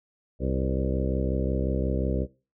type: harmonic tone with a mistuned harmonic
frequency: 65.6 Hz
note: C2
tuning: 5 cents sharp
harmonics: 1 / 2 / 3 / 4 / 5 / 6 / 7 / 8 / 9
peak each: -28 / -31 / -33 / -34 / -35 / -36 / -36 / -37 / -38 dBFS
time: 0.39-2.27 s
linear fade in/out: 50 ms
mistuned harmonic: 7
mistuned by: +49 cents
effects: noise-tail reverb RT60 0.3 s tail -18 dB re dry